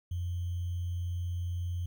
sine tone with sample-and-hold, 87.8 Hz, F2, 10 cents sharp, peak -31 dBFS, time 0.11-1.86 s, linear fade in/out 5 ms, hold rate 3150 Hz, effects none

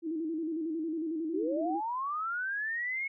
sine tone with vibrato, 321.3 Hz, E4, 44 cents flat, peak -31 dBFS, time 0.02-1.81 s, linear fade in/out 50 ms, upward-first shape square, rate 11 Hz, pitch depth 65 cents each way
sine linear sweep, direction up, 345.4 to 2200 Hz, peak -31 dBFS, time 1.33-3.08 s, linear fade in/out 10 ms
effects none

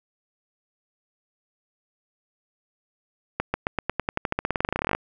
accelerating click train, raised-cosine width 0.5 ms, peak -8 dBFS, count 27, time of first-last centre 3.4-4.95 s, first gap 140 ms, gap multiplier 0.92, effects none

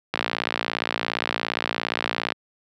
click train, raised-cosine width 0.3 ms, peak -6 dBFS, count 126, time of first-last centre 0.14-2.322 s, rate 57.3 Hz, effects high-pass 150 Hz 12 dB/octave

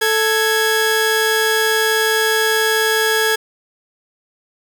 sawtooth tone pair together, 440 / 1661.2 Hz, A4 / G#6, 0 / 0 cents, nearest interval octave + major seventh, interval 2300 cents, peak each -13 dBFS, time 0.01-3.36 s, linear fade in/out 10 ms, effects 8-bit

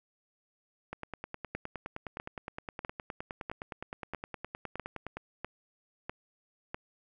two click trains, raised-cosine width 0.5 ms, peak -23 / -21 dBFS, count 42 / 9, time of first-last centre 0.93-5.17 / 1.55-6.745 s, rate 9.67 / 1.54 Hz, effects none

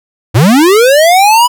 square linear sweep, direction up, 93.6 to 996 Hz, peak -4 dBFS, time 0.34-1.48 s, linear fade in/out 20 ms, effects none

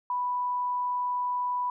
sine tone, 987.8 Hz, B5, in tune, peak -26 dBFS, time 0.1-1.7 s, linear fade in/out 2 ms, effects none

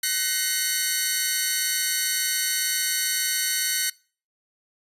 10% pulse tone cluster, 1509 / 1893 / 2117 / 4405 Hz, F#6 / A#6 / C7 / C#8, +34 / +26 / +20 / -12 cents, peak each -20 dBFS, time 0.03-3.9 s, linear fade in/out 5 ms, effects noise-tail reverb RT60 0.4 s tail -23 dB re dry + resampled to 32000 Hz

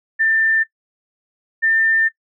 sine tone pair in turn, 1787 / 1796.3 Hz, A6 / A6, +26 / +35 cents, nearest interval unison, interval 9 cents, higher second, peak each -13 dBFS, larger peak neither, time 0.19-0.64 / 1.62-2.09 s, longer second, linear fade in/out 20 ms, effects noise-tail reverb RT60 0.1 s tail -20 dB re dry

